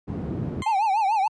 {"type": "low-pass noise", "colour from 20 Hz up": "white", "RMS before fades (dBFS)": -27, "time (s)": [0.07, 0.63], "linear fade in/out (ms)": 20, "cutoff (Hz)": 190, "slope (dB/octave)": 12}
{"type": "tone with exponential decay", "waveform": "20% pulse", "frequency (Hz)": 1046.5, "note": "C6", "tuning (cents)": 0, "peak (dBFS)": -24, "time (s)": [0.62, 0.85], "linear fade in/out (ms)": 1, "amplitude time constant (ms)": 49}
{"type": "tone with vibrato", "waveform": "triangle", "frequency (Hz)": 830.6, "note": "G#5", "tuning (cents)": 0, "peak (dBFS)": -17, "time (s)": [0.66, 1.28], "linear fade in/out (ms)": 5, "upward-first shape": "triangle", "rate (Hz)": 6.8, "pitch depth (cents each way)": 190}
{"effects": ["high-pass 100 Hz 12 dB/octave", "resampled to 24000 Hz"]}